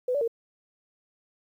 sine tone with pitch steps, 501 / 575 / 460.8 Hz, B4 / D5 / A#4, +25 / -37 / -20 cents, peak -23 dBFS, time 0.08-0.278 s, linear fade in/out 5 ms, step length 66 ms, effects 10-bit

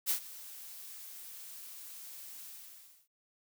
blue noise with ADSR envelope, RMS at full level -29 dBFS, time 0.06-3.08 s, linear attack 39 ms, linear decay 95 ms, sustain -19 dB, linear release 620 ms, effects none

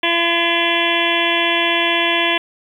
harmonic tone, 339.5 Hz, F4, 49 cents flat, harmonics 1 / 2 / 3 / 5 / 6 / 7 / 8 / 9 / 10, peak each -23 / -23 / -23 / -23 / -23 / -23 / -23 / -23 / -23 dBFS, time 0.03-2.38 s, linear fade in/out 5 ms, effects 8-bit

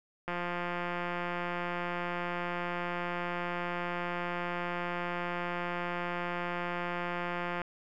click train, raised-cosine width 0.5 ms, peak -20 dBFS, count 1285, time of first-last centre 0.28-7.617 s, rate 175 Hz, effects none

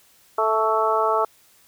harmonic tone with a mistuned harmonic, 219.4 Hz, A3, 5 cents flat, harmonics 2 / 3 / 4 / 5 / 6, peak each -24 / -24 / -24 / -24 / -24 dBFS, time 0.38-1.25 s, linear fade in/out 5 ms, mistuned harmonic 5, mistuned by +29 cents, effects white hiss -56 dBFS RMS until 1.67 s

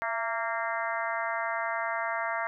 harmonic tone with a mistuned harmonic, 230.4 Hz, A#3, 20 cents flat, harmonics 3 / 4 / 5 / 6 / 7 / 8 / 9, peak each -34 / -35 / -36 / -37 / -37 / -38 / -39 dBFS, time 0.02-2.47 s, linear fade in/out 0 ms, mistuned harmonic 3, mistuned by -48 cents, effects none

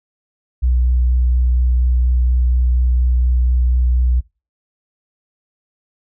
sine tone with vibrato, 61.74 Hz, B1, in tune, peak -10 dBFS, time 0.62-4.21 s, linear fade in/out 20 ms, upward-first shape sine, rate 4.2 Hz, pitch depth 11 cents each way, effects noise-tail reverb RT60 0.3 s tail -24 dB re dry + tanh soft clip ceiling -8 dBFS

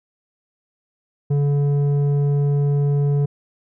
square tone with low-pass filter, 143.2 Hz, D3, 43 cents flat, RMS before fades -18 dBFS, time 1.3-3.26 s, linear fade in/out 10 ms, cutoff 370 Hz, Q 1, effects none

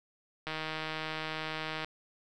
click train, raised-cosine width 0.3 ms, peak -20 dBFS, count 217, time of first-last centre 0.47-1.846 s, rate 157 Hz, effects none

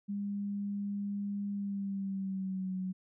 sine tone with pitch glide, 202 to 186.31 Hz, G#3 to F#3, -48 to +12 cents, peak -33 dBFS, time 0.08-2.93 s, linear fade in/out 20 ms, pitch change -140 cents, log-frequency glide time 1.52-2.75 s, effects none

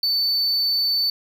triangle tone, 4516 Hz, C#8, 31 cents sharp, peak -17 dBFS, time 0.03-1.1 s, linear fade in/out 2 ms, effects none

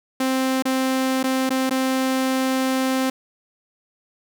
sawtooth tone with dropouts, 262 Hz, C4, 2 cents sharp, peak -15 dBFS, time 0.2-3.1 s, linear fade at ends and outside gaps 5 ms, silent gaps 0.624-0.653 / 1.23-1.239 / 1.494-1.504 / 1.696-1.708 s, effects none

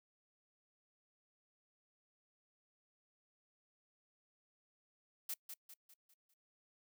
blue noise with echo, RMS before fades -41 dBFS, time 5.29-5.34 s, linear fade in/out 5 ms, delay 200 ms, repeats 5, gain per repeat -7 dB, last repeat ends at 6.34 s, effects noise-tail reverb RT60 0.1 s tail -24 dB re dry

